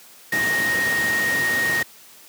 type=tone in noise; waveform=sine; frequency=1864.7 Hz; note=A#6; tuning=in tune; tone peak=-19 dBFS; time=0.32-1.83 s; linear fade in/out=5 ms; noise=pink; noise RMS=-27 dBFS; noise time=0.32-1.83 s; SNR=+5 dB; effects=white hiss -47 dBFS RMS until 2.28 s + high-pass 150 Hz 12 dB/octave